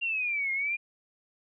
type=exponential two-way sweep; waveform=sine; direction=down then up; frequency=2794 to 2126 to 2437 Hz; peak=-27 dBFS; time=0.01-0.77 s; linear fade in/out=20 ms; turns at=0.52 s; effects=none